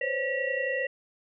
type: tone cluster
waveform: sine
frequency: 505 / 535 / 567 / 1931 / 2744 Hz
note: B4 / C5 / C#5 / B6 / F7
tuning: +39 / +38 / +39 / -39 / -31 cents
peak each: -34 / -32 / -37 / -30 / -37 dBFS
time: 0.01-0.87 s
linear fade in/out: 5 ms
effects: none